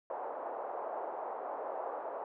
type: band-pass noise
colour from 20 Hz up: pink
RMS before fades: -40 dBFS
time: 0.1-2.24 s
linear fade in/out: 2 ms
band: 540 to 910 Hz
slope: 24 dB/octave
effects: none